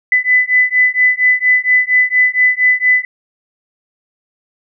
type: beating tone pair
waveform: sine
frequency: 2000 / 2004.3 Hz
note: B6 / B6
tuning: +21 / +25 cents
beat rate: 4.3 Hz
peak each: -12 dBFS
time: 0.12-3.05 s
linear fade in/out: 2 ms
effects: none